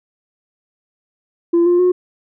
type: tone with pitch steps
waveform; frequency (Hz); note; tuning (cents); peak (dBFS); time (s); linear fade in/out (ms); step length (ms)
sine; 341.4 / 351.4 / 361.7; F4 / F4 / F#4; -39 / +11 / -39; -8; 1.53-1.92; 10; 130
effects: tanh soft clip ceiling -8 dBFS